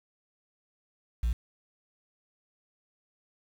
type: tone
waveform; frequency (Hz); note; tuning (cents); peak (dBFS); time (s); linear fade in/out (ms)
sine; 58.2; A#1; -2; -22; 1.23-1.33; 5
effects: tanh soft clip ceiling -23 dBFS + 8-bit